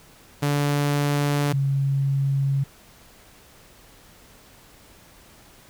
sawtooth / sine tone pair in turn, 144.5 / 137.65 Hz, D3 / C#3, -28 / -12 cents, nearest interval minor second, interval 84 cents, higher first, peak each -16 / -19 dBFS, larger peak first, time 0.42-1.53 / 1.53-2.64 s, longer neither, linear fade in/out 10 ms, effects pink hiss -51 dBFS RMS until 5.69 s

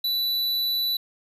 square tone, 3965 Hz, B7, 6 cents sharp, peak -23 dBFS, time 0.04-0.97 s, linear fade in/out 5 ms, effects resampled to 32000 Hz

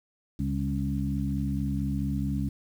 harmonic tone with a mistuned harmonic, 69.3 Hz, C#2, in tune, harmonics 1 / 2 / 3 / 4, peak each -32 / -31 / -31 / -33 dBFS, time 0.39-2.49 s, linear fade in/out 5 ms, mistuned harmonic 3, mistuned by -42 cents, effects 9-bit

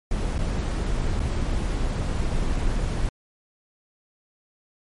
brown noise with dropouts, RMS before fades -24 dBFS, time 0.11-3.09 s, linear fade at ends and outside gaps 2 ms, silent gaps 0.381-0.389 / 1.195-1.201 s, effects MP3 48 kbps

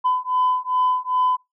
sine beating tone pair, 1007 / 1009.5 Hz, B5 / B5, +33 / +38 cents, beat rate 2.5 Hz, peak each -20 dBFS, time 0.04-1.37 s, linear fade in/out 20 ms, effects noise-tail reverb RT60 0.2 s tail -24 dB re dry + tanh soft clip ceiling -12 dBFS

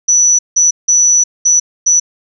sine tone bursts at uneven times, 5930 Hz, F#8, 3 cents sharp, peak -6 dBFS, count 5, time 0.08-0.39 / 0.56-0.71 / 0.88-1.24 / 1.45-1.6 / 1.86-2 s, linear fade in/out 10 ms, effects none

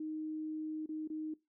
sine tone with dropouts, 311.1 Hz, D#4, in tune, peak -37 dBFS, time 0-1.34 s, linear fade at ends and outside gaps 5 ms, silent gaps 0.861-0.89 / 1.076-1.1 s, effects noise-tail reverb RT60 0.2 s tail -19 dB re dry

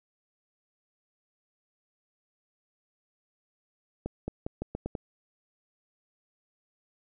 accelerating click train, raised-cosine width 2 ms, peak -19 dBFS, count 7, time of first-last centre 4.06-4.952 s, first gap 220 ms, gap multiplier 0.84, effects none

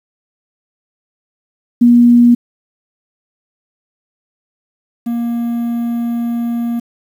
sine / triangle tone pair in turn, 239.6 / 235.5 Hz, A#3 / A#3, +48 / +18 cents, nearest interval unison, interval 30 cents, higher first, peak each -4 / -13 dBFS, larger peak first, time 1.81-2.35 / 5.06-6.8 s, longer second, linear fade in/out 10 ms, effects 7-bit

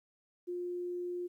sine tone, 354.5 Hz, F4, 26 cents sharp, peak -35 dBFS, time 0.47-1.28 s, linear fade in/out 20 ms, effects 12-bit

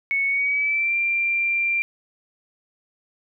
sine tone with pitch glide, 2212 to 2371 Hz, C#7 to D7, -4 to +16 cents, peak -19 dBFS, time 0.11-1.82 s, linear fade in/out 0 ms, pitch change +120 cents, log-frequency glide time 0.26-0.96 s, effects none

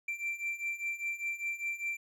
triangle beating tone pair, 2349 / 2354 Hz, D7 / D7, 0 / +3 cents, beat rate 5 Hz, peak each -37 / -34 dBFS, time 0.08-1.97 s, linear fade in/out 5 ms, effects none

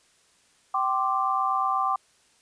sine chord, G suspended fourth, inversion none, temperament equal with one note detuned, 773.2 / 1046.5 / 1174.7 Hz, G5 / C6 / D6, -24 / 0 / 0 cents, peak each -27 / -28 / -25 dBFS, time 0.74-1.96 s, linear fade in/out 5 ms, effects white hiss -62 dBFS RMS until 2.41 s + resampled to 22050 Hz

